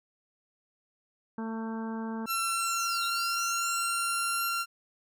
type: harmonic tone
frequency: 223.8 Hz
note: A3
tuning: 30 cents sharp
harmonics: 1 / 2 / 3 / 4 / 5 / 6 / 7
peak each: -33 / -42 / -49 / -42 / -48 / -51 / -49 dBFS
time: 1.38-2.26 s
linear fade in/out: 2 ms
type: tone with pitch glide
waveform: sawtooth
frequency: 1352 to 1374.8 Hz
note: E6 to F6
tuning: +43 to -28 cents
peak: -25 dBFS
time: 2.26-4.66 s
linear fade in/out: 50 ms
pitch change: +29 cents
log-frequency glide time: 2.5-3.04 s
type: linear two-way sweep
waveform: sine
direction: down then up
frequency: 11750 to 3753 to 11750 Hz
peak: -35 dBFS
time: 2.3-4.49 s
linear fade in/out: 2 ms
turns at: 3.04 s
effects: none